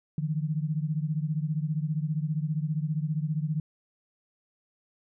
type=beating tone pair; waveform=sine; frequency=150 / 165 Hz; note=D3 / E3; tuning=+37 / +2 cents; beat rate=15 Hz; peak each=-28 / -31 dBFS; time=0.18-3.6 s; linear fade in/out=2 ms; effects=none